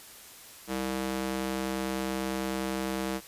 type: tone with high-pass filter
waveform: square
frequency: 65.41 Hz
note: C2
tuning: in tune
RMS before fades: -32 dBFS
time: 0.67-3.21 s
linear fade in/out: 50 ms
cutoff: 250 Hz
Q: 1.1
effects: white hiss -49 dBFS RMS until 3.27 s + resampled to 32000 Hz